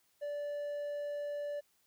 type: tone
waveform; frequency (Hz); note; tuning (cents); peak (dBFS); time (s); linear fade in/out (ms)
triangle; 582; D5; -16; -34; 0.21-1.61; 20
effects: white hiss -73 dBFS RMS until 1.86 s